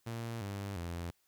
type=tone with pitch steps; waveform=sawtooth; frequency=115.7 / 99.57 / 85.68 Hz; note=A#2 / G2 / F2; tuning=-13 / +28 / -33 cents; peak=-34 dBFS; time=0.06-1.11 s; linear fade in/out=10 ms; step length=350 ms; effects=white hiss -74 dBFS RMS until 1.27 s